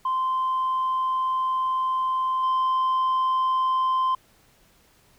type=tone with level steps; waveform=sine; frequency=1039 Hz; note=C6; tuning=12 cents flat; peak=-20 / -17 dBFS; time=0.05-4.15 s; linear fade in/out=5 ms; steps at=2.43 s; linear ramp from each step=5 ms; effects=tanh soft clip ceiling -19 dBFS + pink hiss -59 dBFS RMS until 5.18 s